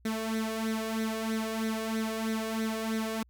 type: tone with flanger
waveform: sawtooth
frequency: 221.6 Hz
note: A3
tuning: 13 cents sharp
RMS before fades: -32 dBFS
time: 0.05-3.23 s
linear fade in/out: 5 ms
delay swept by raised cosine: 0.5 to 1.8 ms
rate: 3.1 Hz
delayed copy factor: +0.7
effects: added 60 Hz sine -58 dBFS peak until 3.29 s